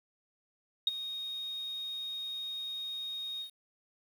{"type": "tone with ADSR envelope", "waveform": "sine", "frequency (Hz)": 3729, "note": "A#7", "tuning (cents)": 0, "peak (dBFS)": -21, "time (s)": [0.87, 3.51], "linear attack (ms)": 3, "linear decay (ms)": 22, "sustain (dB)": -15, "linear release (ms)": 100, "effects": ["tanh soft clip ceiling -17 dBFS", "9-bit"]}